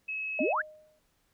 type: tone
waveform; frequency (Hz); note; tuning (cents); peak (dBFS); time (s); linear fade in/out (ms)
sine; 2575; E7; -41; -32; 0.08-0.53; 10
type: tone with exponential decay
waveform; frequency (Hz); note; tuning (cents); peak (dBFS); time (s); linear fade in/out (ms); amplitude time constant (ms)
sine; 616; D#5; -17; -27; 0.39-0.99; 2; 130
type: exponential sweep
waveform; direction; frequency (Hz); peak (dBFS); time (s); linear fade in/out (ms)
sine; up; 220 to 1840; -26; 0.4-0.62; 10
effects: pink hiss -72 dBFS RMS until 1.33 s